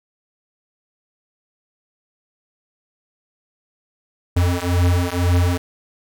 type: beating tone pair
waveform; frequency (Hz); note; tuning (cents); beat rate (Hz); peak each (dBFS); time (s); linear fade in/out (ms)
square; 87.31 / 89.31; F2 / F2; 0 / +39; 2; -19; 4.36-5.58; 10
effects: none